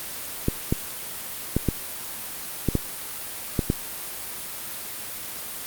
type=clicks; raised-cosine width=3 ms; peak=-7 dBFS; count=8; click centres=0.484 / 0.725 / 1.566 / 1.687 / 2.687 / 2.753 / 3.592 / 3.701 s; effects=white hiss -34 dBFS RMS until 5.66 s + Opus 32 kbps